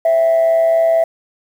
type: tone with amplitude modulation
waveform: sine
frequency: 659.3 Hz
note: E5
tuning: in tune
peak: -6 dBFS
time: 0.05-1.04 s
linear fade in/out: 5 ms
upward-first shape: sine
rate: 124 Hz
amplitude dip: 50%
effects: tanh soft clip ceiling -7 dBFS + 7-bit

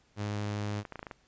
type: tone with vibrato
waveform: sawtooth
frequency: 103.83 Hz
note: G#2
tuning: in tune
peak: -28 dBFS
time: 0.16-0.84 s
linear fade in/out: 50 ms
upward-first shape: triangle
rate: 13 Hz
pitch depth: 9 cents each way
type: clicks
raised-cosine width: 0.5 ms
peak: -25 dBFS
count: 7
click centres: 0.852 / 0.923 / 0.957 / 0.993 / 1.029 / 1.068 / 1.112 s
effects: pink hiss -67 dBFS RMS until 1.27 s + resampled to 16000 Hz

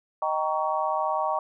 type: chord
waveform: sine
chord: Eb dominant seventh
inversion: none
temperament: just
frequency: 622.3 / 777.8 / 933.4 / 1120.1 Hz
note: Eb5 / G5 / Bb5 / Db6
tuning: 0 / -14 / +2 / +18 cents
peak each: -29 dBFS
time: 0.22-1.39 s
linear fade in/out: 2 ms
effects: none

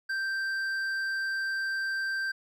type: tone with hard clipping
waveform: sine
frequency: 1568 Hz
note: G6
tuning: in tune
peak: -30 dBFS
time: 0.09-2.32 s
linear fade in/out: 10 ms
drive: 6 dB
effects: none

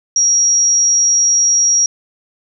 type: tone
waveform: sine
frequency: 5670 Hz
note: F8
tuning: 25 cents sharp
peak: -9 dBFS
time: 0.16-1.86 s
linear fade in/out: 2 ms
effects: none

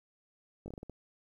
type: slowing click train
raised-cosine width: 2 ms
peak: -30 dBFS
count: 7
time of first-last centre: 0.66-0.897 s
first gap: 20 ms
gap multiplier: 1.27
effects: 11-bit

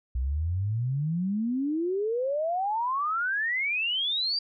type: exponential sweep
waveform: sine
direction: up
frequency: 60.2 to 4769 Hz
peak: -25 dBFS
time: 0.15-4.39 s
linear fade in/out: 5 ms
effects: none

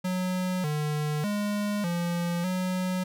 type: tone with pitch steps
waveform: square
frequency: 183.6 / 150.3 / 206.4 / 172.6 / 184.1 Hz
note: F#3 / D3 / G#3 / F3 / F#3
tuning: -13 / +40 / -10 / -20 / -8 cents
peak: -27 dBFS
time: 0.04-3.04 s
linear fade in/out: 10 ms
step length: 600 ms
effects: none

